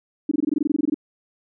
sine tone bursts, 295.7 Hz, D4, 12 cents sharp, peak -16 dBFS, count 15, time 0.29-0.944 s, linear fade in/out 5 ms, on 24 ms, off 21 ms, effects none

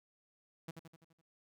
sawtooth tone with echo, 163.6 Hz, E3, 13 cents flat, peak -38 dBFS, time 0.68-0.71 s, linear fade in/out 5 ms, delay 84 ms, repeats 6, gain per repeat -5 dB, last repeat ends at 1.214 s, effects none

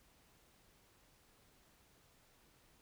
silence, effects pink hiss -69 dBFS RMS until 2.81 s

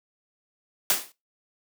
white noise with exponential decay, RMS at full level -18 dBFS, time 0.9-1.12 s, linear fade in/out 1 ms, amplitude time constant 47 ms, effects noise-tail reverb RT60 0.2 s tail -17 dB re dry + high-pass 200 Hz 12 dB/octave

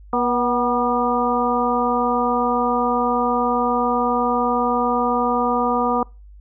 harmonic tone with a mistuned harmonic, 241.8 Hz, B3, 36 cents flat, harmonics 1 / 2 / 3 / 4 / 5, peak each -23 / -23 / -23 / -23 / -23 dBFS, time 0.13-6.03 s, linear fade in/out 2 ms, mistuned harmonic 3, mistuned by +47 cents, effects noise-tail reverb RT60 0.3 s tail -26 dB re dry + added 50 Hz sine -40 dBFS peak until 6.4 s

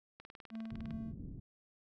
click train, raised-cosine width 0.3 ms, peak -36 dBFS, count 15, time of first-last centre 0.2-0.907 s, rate 19.8 Hz
triangle tone with tremolo, 223.5 Hz, A3, 27 cents sharp, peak -38 dBFS, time 0.5-1.14 s, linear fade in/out 50 ms, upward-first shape sine, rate 2.7 Hz, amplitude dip 45%
white low-pass noise, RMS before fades -46 dBFS, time 0.71-1.4 s, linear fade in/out 10 ms, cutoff 230 Hz, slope 24 dB/octave
effects none

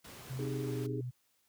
pink noise, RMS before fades -50 dBFS, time 0.04-0.87 s, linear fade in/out 10 ms
sine tone with pitch glide, 130 to 124.2 Hz, C3 to B2, -11 to +10 cents, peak -36 dBFS, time 0.29-1.11 s, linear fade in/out 20 ms, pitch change -79 cents, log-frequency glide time 0.64-0.73 s
sine chord, Ab major seventh, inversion first, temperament equal, 261.6 / 311.1 / 392 / 415.3 Hz, C4 / Eb4 / G4 / Ab4, 0 / 0 / 0 / 0 cents, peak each -43 / -41 / -45 / -40 dBFS, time 0.39-1.01 s, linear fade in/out 2 ms
effects white hiss -74 dBFS RMS until 1.48 s + high-pass 60 Hz 12 dB/octave

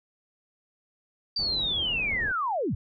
sine linear sweep, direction down, 4699 to 65.41 Hz, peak -25 dBFS, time 1.36-2.75 s, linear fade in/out 5 ms
pink low-pass noise, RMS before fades -39 dBFS, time 1.39-2.32 s, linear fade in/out 2 ms, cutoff 700 Hz, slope 12 dB/octave
effects none

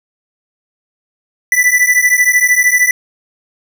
square beating tone pair, 1975.5 / 1988.5 Hz, B6 / B6, 0 / +11 cents, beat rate 13 Hz, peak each -12 dBFS, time 1.52-2.91 s, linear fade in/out 2 ms, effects none

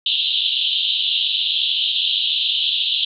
pink band-pass noise, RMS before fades -20 dBFS, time 0.06-3.05 s, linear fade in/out 5 ms, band 2900 to 3900 Hz, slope 96 dB/octave, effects none

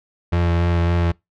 35% pulse tone with vibrato, 85.7 Hz, F2, 32 cents flat, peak -14 dBFS, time 0.32-1.12 s, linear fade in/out 10 ms, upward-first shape sine, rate 3.6 Hz, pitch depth 16 cents each way, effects noise-tail reverb RT60 0.2 s tail -25 dB re dry + low-pass 3000 Hz 12 dB/octave

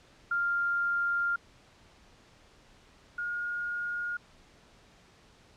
sine tone pair in turn, 1397 / 1428 Hz, F6 / F6, 0 / +38 cents, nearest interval unison, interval 38 cents, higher second, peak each -26 / -31 dBFS, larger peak first, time 0.31-1.36 / 3.18-4.17 s, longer first, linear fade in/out 5 ms, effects pink hiss -59 dBFS RMS until 5.56 s + low-pass 6000 Hz 12 dB/octave

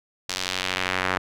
sawtooth tone with band-pass filter sweep, 92.5 Hz, F#2, in tune, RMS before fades -27 dBFS, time 0.29-1.18 s, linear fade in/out 5 ms, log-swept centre 5100 to 1500 Hz, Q 1.2, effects none

